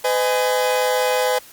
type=chord; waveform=40% pulse; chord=G# minor; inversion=first; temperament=equal with one note detuned; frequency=506 / 622.3 / 830.6 Hz; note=B4 / D#5 / G#5; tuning=+42 / 0 / 0 cents; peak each=-18 / -24 / -22 dBFS; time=0.04-1.39 s; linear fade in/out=10 ms; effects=white hiss -44 dBFS RMS until 1.52 s + Opus 48 kbps